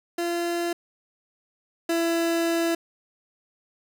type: tone pair in turn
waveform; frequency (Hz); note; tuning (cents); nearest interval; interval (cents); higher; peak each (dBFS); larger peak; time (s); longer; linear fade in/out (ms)
30% pulse; 343.3 / 334.5; F4 / E4; -30 / +25; unison; 45; first; -22 / -19; second; 0.18-0.73 / 1.89-2.75; second; 5
effects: none